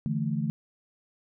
sine chord, D suspended second, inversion none, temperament just, 146.83 / 165.19 / 220.2 Hz, D3 / E3 / A3, 0 / +4 / +2 cents, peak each -30 / -31 / -30 dBFS, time 0.06-0.5 s, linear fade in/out 0 ms, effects none

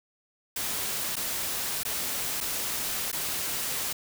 white noise with dropouts, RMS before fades -31 dBFS, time 0.56-3.93 s, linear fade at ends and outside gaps 5 ms, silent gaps 1.157-1.165 / 1.834-1.85 / 2.405-2.409 / 3.117-3.127 s, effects none

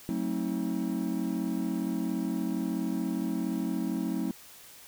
triangle chord, F# diminished seventh, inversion none, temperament just, 185 / 222 / 266.4 / 319.7 Hz, F#3 / A3 / C4 / Eb4, 0 / +16 / +31 / +47 cents, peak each -32 dBFS, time 0.09-4.31 s, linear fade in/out 0 ms, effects white hiss -51 dBFS RMS until 4.87 s

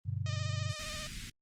sine chord, G major, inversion none, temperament just, 98 / 122.5 / 147 Hz, G2 / B2 / D3, 0 / -14 / +2 cents, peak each -35 / -37 / -41 dBFS, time 0.05-0.74 s, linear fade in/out 20 ms
5% pulse tone with vibrato, 613 Hz, D#5, 26 cents flat, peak -29 dBFS, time 0.26-1.07 s, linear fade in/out 2 ms, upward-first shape square, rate 15 Hz, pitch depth 33 cents each way
pink band-stop noise, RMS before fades -43 dBFS, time 0.79-1.3 s, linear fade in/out 5 ms, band 230 to 1800 Hz, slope 24 dB/octave
effects low-pass 9000 Hz 12 dB/octave + Opus 24 kbps

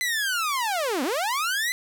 sawtooth linear two-way sweep, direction down then up, 2038 to 237.9 to 2038 Hz, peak -20 dBFS, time 0.01-1.72 s, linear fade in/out 0 ms, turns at 1.03 s, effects none

